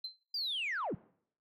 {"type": "tone with exponential decay", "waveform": "sine", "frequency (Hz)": 4095, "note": "C8", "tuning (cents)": -38, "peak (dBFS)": -34, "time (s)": [0.04, 0.21], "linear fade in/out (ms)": 5, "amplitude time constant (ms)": 35}
{"type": "linear sweep", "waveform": "sine", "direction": "down", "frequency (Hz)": [4901, 100.4], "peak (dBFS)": -32, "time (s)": [0.34, 0.95], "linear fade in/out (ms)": 5}
{"effects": ["noise-tail reverb RT60 0.6 s tail -22 dB re dry", "tanh soft clip ceiling -30 dBFS"]}